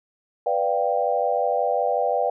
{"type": "chord", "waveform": "sine", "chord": "G dominant seventh", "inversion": "first", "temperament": "equal", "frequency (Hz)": [493.9, 587.3, 698.5, 784], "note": ["B4", "D5", "F5", "G5"], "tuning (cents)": [0, 0, 0, 0], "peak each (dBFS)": -25, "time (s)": [0.46, 2.3], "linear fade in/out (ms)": 5, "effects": []}